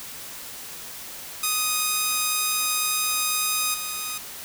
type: tone with level steps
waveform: 5% pulse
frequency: 1246 Hz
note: D#6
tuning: 2 cents sharp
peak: -10 / -17 dBFS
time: 1.43-4.18 s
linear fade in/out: 5 ms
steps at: 3.74 s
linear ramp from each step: 2 ms
effects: white hiss -38 dBFS RMS until 4.44 s